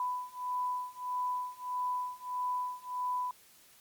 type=beating tone pair; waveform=sine; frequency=995 / 996.6 Hz; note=B5 / B5; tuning=+13 / +15 cents; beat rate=1.6 Hz; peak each=-36 / -35 dBFS; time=0-3.31 s; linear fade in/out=2 ms; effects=white hiss -60 dBFS RMS until 3.8 s + MP3 96 kbps